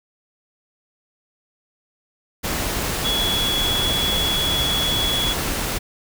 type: tone in noise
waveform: sine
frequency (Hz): 3371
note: G#7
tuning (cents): +25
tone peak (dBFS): -20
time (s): 3.04-5.34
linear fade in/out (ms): 20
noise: pink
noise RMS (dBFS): -24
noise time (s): 2.43-5.79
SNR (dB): +1
effects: none